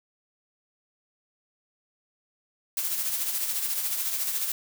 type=noise with tremolo; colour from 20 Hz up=blue; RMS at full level=-27 dBFS; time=2.77-4.52 s; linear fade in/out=2 ms; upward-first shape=sine; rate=14 Hz; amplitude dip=45%; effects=none